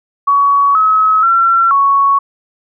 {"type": "tone with pitch steps", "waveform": "sine", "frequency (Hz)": [1125, 1283, 1357, 1111], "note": ["C#6", "E6", "E6", "C#6"], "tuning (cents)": [25, -47, 50, 4], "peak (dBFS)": -7, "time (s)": [0.27, 2.19], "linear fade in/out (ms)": 10, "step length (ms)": 480, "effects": []}